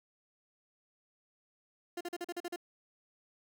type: tone bursts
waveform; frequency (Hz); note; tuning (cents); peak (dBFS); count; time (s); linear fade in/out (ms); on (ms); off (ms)
30% pulse; 349.3; F4; 0; -34; 8; 1.97-2.561; 5; 38; 41
effects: none